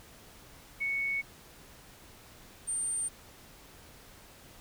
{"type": "tone pair in turn", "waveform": "sine", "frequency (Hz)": [2217, 8868], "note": ["C#7", "C#9"], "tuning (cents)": [0, 0], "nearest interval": "2 octaves", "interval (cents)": 2400, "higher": "second", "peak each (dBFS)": [-29, -30], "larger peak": "first", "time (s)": [[0.8, 1.22], [2.67, 3.09]], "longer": "neither", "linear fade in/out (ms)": 20, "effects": ["pink hiss -54 dBFS RMS until 4.6 s"]}